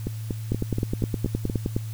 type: two click trains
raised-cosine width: 3 ms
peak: -13 / -11 dBFS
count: 7 / 13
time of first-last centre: 0.07-1.499 / 0.52-1.765 s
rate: 4.2 / 9.64 Hz
effects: added 110 Hz sine -30 dBFS peak until 1.93 s + white hiss -48 dBFS RMS until 1.93 s